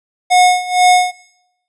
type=tone with tremolo; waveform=square; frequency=726 Hz; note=F#5; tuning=33 cents flat; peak=-6 dBFS; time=0.3-1.12 s; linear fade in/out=20 ms; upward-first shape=sine; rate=2.1 Hz; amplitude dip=85%; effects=noise-tail reverb RT60 0.8 s tail -19 dB re dry + resampled to 24000 Hz